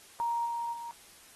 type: tone with level steps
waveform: sine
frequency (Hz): 937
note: A#5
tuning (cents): +9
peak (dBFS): -28 / -31 / -38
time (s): 0.2-0.91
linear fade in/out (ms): 0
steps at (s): 0.45 / 0.72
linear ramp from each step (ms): 20
effects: white hiss -55 dBFS RMS until 1.35 s + AAC 32 kbps